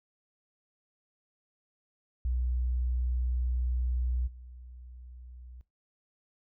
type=tone with level steps; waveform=sine; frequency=61.74 Hz; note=B1; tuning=in tune; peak=-27 / -45 dBFS; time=2.25-5.61 s; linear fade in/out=0 ms; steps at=4.26 s; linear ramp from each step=20 ms; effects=noise-tail reverb RT60 0.2 s tail -19 dB re dry